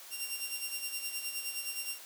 10% pulse tone with tremolo, 2770 Hz, F7, 15 cents flat, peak -25 dBFS, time 0.1-1.99 s, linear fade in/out 50 ms, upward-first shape sine, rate 9.6 Hz, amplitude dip 60%, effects white hiss -50 dBFS RMS until 2.05 s + high-pass 400 Hz 12 dB/octave

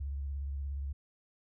sine tone with vibrato, 69.7 Hz, C#2, 10 cents sharp, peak -34 dBFS, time 0-0.93 s, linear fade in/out 10 ms, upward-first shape sine, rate 17 Hz, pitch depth 66 cents each way, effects none

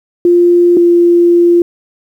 sine tone pair in turn, 349.2 / 345.8 Hz, F4 / F4, 0 / -17 cents, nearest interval unison, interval 17 cents, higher first, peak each -4 dBFS, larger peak neither, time 0.25-0.77 / 0.77-1.62 s, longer second, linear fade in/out 2 ms, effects 7-bit

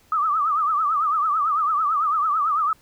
sine tone with vibrato, 1227 Hz, D#6, 25 cents flat, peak -18 dBFS, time 0.12-2.73 s, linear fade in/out 2 ms, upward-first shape triangle, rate 9 Hz, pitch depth 150 cents each way, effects pink hiss -57 dBFS RMS until 2.81 s

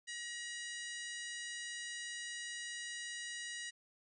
harmonic tone with a mistuned harmonic, 965 Hz, B5, 40 cents flat, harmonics 2 / 3 / 4 / 5 / 6 / 7 / 8 / 9, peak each -45 / -50 / -51 / -55 / -54 / -53 / -59 / -52 dBFS, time 0.07-3.71 s, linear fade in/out 20 ms, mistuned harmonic 2, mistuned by -29 cents, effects none

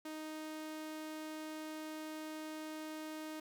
sawtooth tone, 311.1 Hz, D#4, in tune, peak -39 dBFS, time 0.05-3.4 s, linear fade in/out 5 ms, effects 12-bit

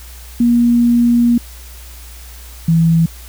sine tone pair in turn, 238 / 164.7 Hz, A#3 / E3, +36 / -1 cents, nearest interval tritone, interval 637 cents, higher first, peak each -8 dBFS, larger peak neither, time 0.4-1.38 / 2.68-3.06 s, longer first, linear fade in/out 5 ms, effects added 60 Hz sine -33 dBFS peak until 3.28 s + white hiss -39 dBFS RMS until 3.28 s

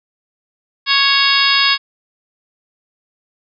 harmonic tone with a mistuned harmonic, 554.4 Hz, C#5, in tune, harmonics 2 / 3 / 4 / 5 / 6 / 7 / 8 / 9, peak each -19 / -19 / -19 / -19 / -19 / -19 / -19 / -19 dBFS, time 0.86-1.78 s, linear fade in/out 50 ms, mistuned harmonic 7, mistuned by -50 cents, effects none

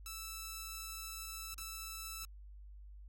5% pulse tone with dropouts, 1318 Hz, E6, 1 cent flat, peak -32 dBFS, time 0.06-2.25 s, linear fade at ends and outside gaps 1 ms, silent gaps 1.543-1.58 s, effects added 50 Hz sine -50 dBFS peak until 3.08 s + AAC 48 kbps

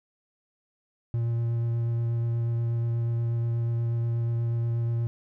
triangle tone with vibrato, 116.8 Hz, A#2, 4 cents sharp, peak -22 dBFS, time 1.14-5.07 s, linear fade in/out 0 ms, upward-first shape sine, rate 8.3 Hz, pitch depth 10 cents each way, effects none

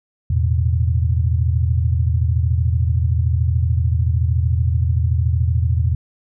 sine chord, E suspended fourth, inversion none, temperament equal, 82.41 / 110 / 123.47 Hz, E2 / A2 / B2, 0 / 0 / 0 cents, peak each -16 / -21 / -21 dBFS, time 0.3-5.95 s, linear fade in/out 5 ms, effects none

